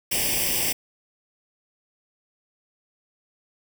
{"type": "noise with comb filter", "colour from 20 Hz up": "white", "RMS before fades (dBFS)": -24, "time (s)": [0.11, 0.73], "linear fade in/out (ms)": 10, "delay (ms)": 0.37, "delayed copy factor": 0.9, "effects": []}